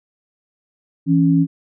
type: tone pair together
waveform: sine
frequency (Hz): 164.81 / 277.2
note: E3 / C#4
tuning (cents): 0 / 0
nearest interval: major sixth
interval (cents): 900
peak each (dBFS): -14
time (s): 1.06-1.47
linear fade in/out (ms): 50
effects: none